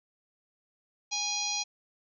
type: harmonic tone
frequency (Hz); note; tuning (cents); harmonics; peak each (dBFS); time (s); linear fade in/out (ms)
823; G#5; -16; 1 / 3 / 4 / 5 / 6 / 7 / 8; -39 / -38 / -40 / -35 / -39 / -34 / -39; 1.11-1.64; 20
effects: none